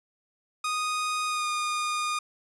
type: tone with pitch glide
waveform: sawtooth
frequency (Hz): 1241 to 1221.8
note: D#6 to D#6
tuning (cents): -5 to -32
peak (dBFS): -23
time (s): 0.64-2.19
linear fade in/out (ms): 5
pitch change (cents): -27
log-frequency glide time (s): 1.27-1.47
effects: resampled to 24000 Hz